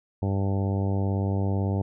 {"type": "harmonic tone", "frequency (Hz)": 98, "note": "G2", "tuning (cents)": 0, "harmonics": [1, 2, 3, 4, 5, 6, 7, 8, 9], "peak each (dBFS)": [-24, -30, -34, -36, -38, -40, -41, -42, -43], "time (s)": [0.22, 1.82], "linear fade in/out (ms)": 5, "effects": []}